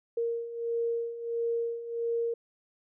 sine beating tone pair, 464.5 / 466 Hz, A#4 / A#4, -6 / -1 cents, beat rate 1.5 Hz, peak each -35 / -30 dBFS, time 0.17-2.34 s, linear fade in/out 5 ms, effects none

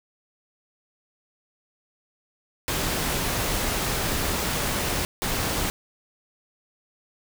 pink noise bursts at uneven times, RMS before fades -26 dBFS, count 2, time 2.68-5.05 / 5.22-5.7 s, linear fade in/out 0 ms, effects none

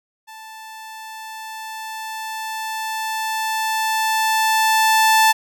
sawtooth tone with level ramp, 880 Hz, A5, in tune, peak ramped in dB -33 to -7 dBFS, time 0.27-5.33 s, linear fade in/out 20 ms, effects none

